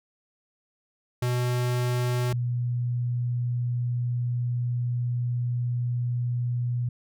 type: tone pair in turn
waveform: square / sine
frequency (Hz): 123.47 / 121.7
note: B2 / B2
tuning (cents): 0 / -25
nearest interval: unison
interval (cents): 25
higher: first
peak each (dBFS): -24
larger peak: neither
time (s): 1.22-2.33 / 2.33-6.89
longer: second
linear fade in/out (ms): 5
effects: none